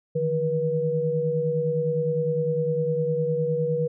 sine tone cluster, 152.2 / 162 / 483.3 Hz, D#3 / E3 / B4, -38 / -30 / -38 cents, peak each -28 / -31 / -23 dBFS, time 0.15-3.88 s, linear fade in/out 10 ms, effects none

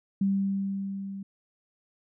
sine tone with level ramp, 196 Hz, G3, in tune, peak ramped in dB -21 to -35 dBFS, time 0.21-1.23 s, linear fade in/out 5 ms, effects none

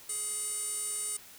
square tone with band-pass filter, 419.5 Hz, G#4, 17 cents sharp, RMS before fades -35 dBFS, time 0.09-1.17 s, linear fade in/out 5 ms, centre 9000 Hz, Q 9.9, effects white hiss -52 dBFS RMS until 1.38 s

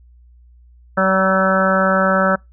harmonic tone with a mistuned harmonic, 190.4 Hz, F#3, 50 cents sharp, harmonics 1 / 2 / 3 / 4 / 5 / 6 / 7 / 8 / 9, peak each -19 / -29 / -17 / -26 / -25 / -28 / -18 / -21 / -27 dBFS, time 0.97-2.36 s, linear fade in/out 10 ms, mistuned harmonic 7, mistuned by -19 cents, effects noise-tail reverb RT60 0.2 s tail -26 dB re dry + added 60 Hz sine -44 dBFS peak until 2.52 s

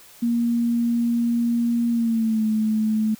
sine tone with pitch glide, 235.4 to 217.1 Hz, A#3 to A3, +17 to -23 cents, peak -18 dBFS, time 0.22-3.15 s, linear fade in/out 10 ms, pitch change -140 cents, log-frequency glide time 1.9-2.45 s, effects white hiss -48 dBFS RMS until 3.19 s

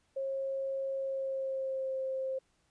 sine tone with pitch glide, 540 to 528.3 Hz, C#5 to C5, -45 to +17 cents, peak -32 dBFS, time 0.16-2.39 s, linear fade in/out 10 ms, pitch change -38 cents, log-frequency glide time 0.95-1.95 s, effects pink hiss -73 dBFS RMS until 2.7 s + resampled to 22050 Hz

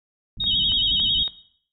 pink low-pass noise, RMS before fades -36 dBFS, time 0.37-1.23 s, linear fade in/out 2 ms, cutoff 290 Hz, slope 96 dB/octave
sine tone, 3729 Hz, A#7, in tune, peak -21 dBFS, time 0.4-1.28 s, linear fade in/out 5 ms
click train, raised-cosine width 0.5 ms, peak -25 dBFS, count 4, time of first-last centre 0.44-1.278 s, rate 3.58 Hz
sine tone with vibrato, 3171 Hz, G7, 19 cents sharp, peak -20 dBFS, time 0.46-1.24 s, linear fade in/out 10 ms, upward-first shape sine, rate 11 Hz, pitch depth 110 cents each way
effects noise-tail reverb RT60 0.6 s tail -17 dB re dry

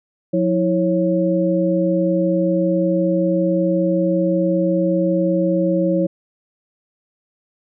sine tone cluster, 178.6 / 326.7 / 548 Hz, F3 / E4 / C#5, +39 / -15 / -20 cents, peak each -19 dBFS, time 0.33-6.07 s, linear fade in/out 10 ms, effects none

